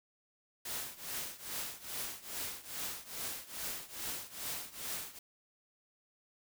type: noise with tremolo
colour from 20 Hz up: white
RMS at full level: -38 dBFS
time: 0.65-5.19 s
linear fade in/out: 5 ms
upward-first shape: triangle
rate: 2.4 Hz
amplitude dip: 90%
effects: none